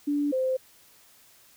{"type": "tone pair in turn", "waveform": "sine", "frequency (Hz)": [290, 519.4], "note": ["D4", "C5"], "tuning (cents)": [-22, -13], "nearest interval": "minor seventh", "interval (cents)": 1009, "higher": "second", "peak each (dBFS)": -23, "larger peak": "neither", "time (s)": [[0.07, 0.32], [0.32, 0.57]], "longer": "neither", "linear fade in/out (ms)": 10, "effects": ["white hiss -57 dBFS RMS until 1.56 s"]}